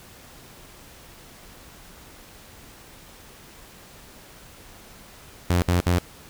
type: tone bursts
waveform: sawtooth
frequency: 88.3 Hz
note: F2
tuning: 20 cents sharp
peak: -14 dBFS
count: 3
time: 5.5-5.984 s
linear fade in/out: 0 ms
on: 120 ms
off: 62 ms
effects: pink hiss -47 dBFS RMS until 6.29 s